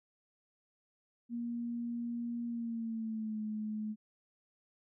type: tone with pitch glide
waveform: sine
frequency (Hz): 236.5 to 214.4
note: A#3 to A3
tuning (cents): +25 to -45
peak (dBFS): -35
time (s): 1.29-3.96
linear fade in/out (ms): 50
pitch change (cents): -170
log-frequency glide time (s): 2.46-3.41
effects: none